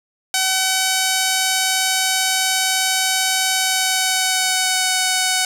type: tone with pitch glide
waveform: 5% pulse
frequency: 757 to 746.6 Hz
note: F#5 to F#5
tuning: +39 to +15 cents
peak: -4 dBFS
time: 0.34-5.45 s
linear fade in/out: 2 ms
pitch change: -24 cents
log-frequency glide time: 3.53-4.91 s
effects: 7-bit